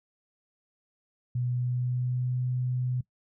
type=tone with pitch glide; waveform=sine; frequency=123.47 to 125.85 Hz; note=B2 to B2; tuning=0 to +33 cents; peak=-26 dBFS; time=1.35-3.01 s; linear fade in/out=5 ms; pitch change=+33 cents; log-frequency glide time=1.48-2.4 s; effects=noise-tail reverb RT60 0.1 s tail -20 dB re dry